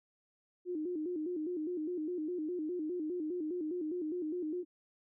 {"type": "tone with vibrato", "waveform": "sine", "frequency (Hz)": 332.1, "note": "E4", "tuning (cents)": 13, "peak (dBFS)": -34, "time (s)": [0.65, 4.65], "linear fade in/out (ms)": 50, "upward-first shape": "square", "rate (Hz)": 4.9, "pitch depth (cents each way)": 130, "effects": []}